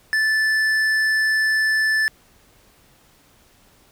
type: tone with tanh clipping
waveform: sine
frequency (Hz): 1752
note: A6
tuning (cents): -8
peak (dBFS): -18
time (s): 0.13-2.08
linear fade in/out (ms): 0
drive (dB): 10
effects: pink hiss -55 dBFS RMS until 3.91 s